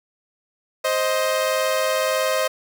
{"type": "tone pair together", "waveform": "sawtooth", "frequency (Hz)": [524.4, 626], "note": ["C5", "D#5"], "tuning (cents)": [4, 10], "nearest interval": "minor third", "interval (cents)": 306, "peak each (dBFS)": -18, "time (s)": [0.84, 2.48], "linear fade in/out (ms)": 10, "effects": []}